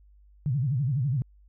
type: tone with vibrato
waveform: sine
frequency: 133.6 Hz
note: C3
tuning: 36 cents sharp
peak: -23 dBFS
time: 0.46-1.22 s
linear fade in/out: 0 ms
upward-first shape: sine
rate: 12 Hz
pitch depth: 220 cents each way
effects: added 50 Hz sine -53 dBFS peak until 1.48 s